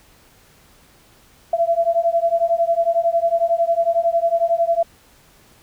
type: beating tone pair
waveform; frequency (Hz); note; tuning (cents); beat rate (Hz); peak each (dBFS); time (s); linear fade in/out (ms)
sine; 669 / 680; E5 / F5; +25 / -46; 11; -18; 1.53-4.83; 5
effects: pink hiss -52 dBFS RMS until 5.62 s